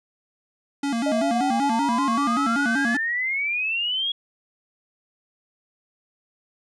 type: tone with vibrato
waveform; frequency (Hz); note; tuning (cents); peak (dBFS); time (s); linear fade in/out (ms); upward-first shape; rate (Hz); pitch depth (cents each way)
square; 255.1; C4; -44; -23; 0.83-2.97; 5; square; 5.2; 170
type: exponential sweep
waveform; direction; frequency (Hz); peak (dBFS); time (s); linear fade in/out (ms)
sine; up; 606 to 3340; -22; 1.06-4.12; 5
effects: resampled to 22050 Hz